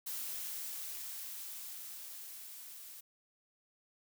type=noise with level ramp; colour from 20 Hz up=blue; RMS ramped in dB=-40 to -51 dBFS; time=0.06-3.01 s; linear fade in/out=10 ms; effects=none